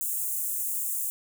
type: high-pass noise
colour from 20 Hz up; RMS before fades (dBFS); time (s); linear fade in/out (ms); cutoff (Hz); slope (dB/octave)
white; -30; 0.01-1.1; 0; 7200; 48
effects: none